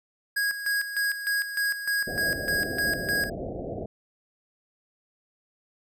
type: tone with tremolo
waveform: square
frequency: 1647 Hz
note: G#6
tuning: 15 cents flat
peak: -24 dBFS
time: 0.36-3.3 s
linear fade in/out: 10 ms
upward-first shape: square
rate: 3.3 Hz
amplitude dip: 65%
type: low-pass noise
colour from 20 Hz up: white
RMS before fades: -34 dBFS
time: 2.07-3.86 s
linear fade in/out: 5 ms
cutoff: 710 Hz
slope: 96 dB/octave
effects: none